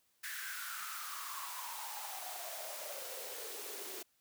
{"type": "noise with high-pass filter sweep", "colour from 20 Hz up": "white", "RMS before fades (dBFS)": -44, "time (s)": [0.23, 4.03], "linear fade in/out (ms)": 10, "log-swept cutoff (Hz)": [1700, 360], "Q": 7.1, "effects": ["white hiss -75 dBFS RMS until 4.2 s"]}